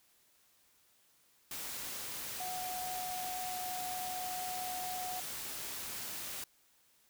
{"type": "tone in noise", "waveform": "sine", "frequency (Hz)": 734, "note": "F#5", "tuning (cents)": -14, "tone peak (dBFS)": -39, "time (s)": [2.4, 5.2], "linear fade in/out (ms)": 2, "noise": "white", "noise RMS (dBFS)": -42, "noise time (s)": [1.51, 6.44], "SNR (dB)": 0, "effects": ["white hiss -69 dBFS RMS until 7.09 s"]}